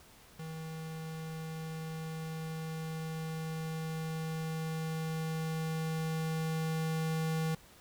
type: tone with level ramp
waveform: square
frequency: 160 Hz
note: D#3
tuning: 49 cents sharp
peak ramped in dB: -41 to -31 dBFS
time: 0.39-7.55 s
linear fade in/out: 5 ms
effects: pink hiss -58 dBFS RMS until 7.8 s